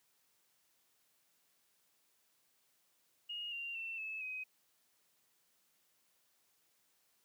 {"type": "tone with pitch steps", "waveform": "sine", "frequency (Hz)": [2864, 2774, 2688, 2604, 2522], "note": ["F7", "F7", "E7", "E7", "D#7"], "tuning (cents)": [43, -12, 33, -22, 23], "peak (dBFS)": -40, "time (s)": [3.29, 4.44], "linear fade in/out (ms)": 10, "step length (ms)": 230, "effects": ["white hiss -75 dBFS RMS until 7.24 s", "high-pass 100 Hz 12 dB/octave"]}